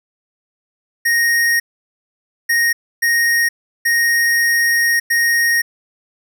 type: tone bursts at uneven times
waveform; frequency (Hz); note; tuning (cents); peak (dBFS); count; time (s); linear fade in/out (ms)
square; 1864.7; A#6; 0; -13; 5; 1.05-1.6 / 2.49-2.73 / 3.02-3.49 / 3.85-5 / 5.1-5.62; 10
effects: none